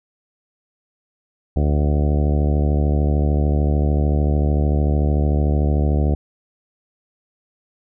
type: harmonic tone with a mistuned harmonic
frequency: 73.42 Hz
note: D2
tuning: in tune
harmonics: 1 / 2 / 3 / 4 / 5 / 6 / 7 / 8 / 9 / 10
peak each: -16 / -22 / -26 / -28 / -30 / -32 / -33 / -34 / -35 / -36 dBFS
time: 1.56-6.15 s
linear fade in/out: 5 ms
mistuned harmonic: 10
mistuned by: +26 cents
effects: none